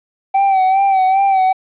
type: tone with vibrato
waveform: triangle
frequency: 770 Hz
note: G5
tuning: 31 cents flat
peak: -8 dBFS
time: 0.34-1.53 s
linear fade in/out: 10 ms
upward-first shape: sine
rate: 2.5 Hz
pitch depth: 49 cents each way
effects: resampled to 8000 Hz + 8-bit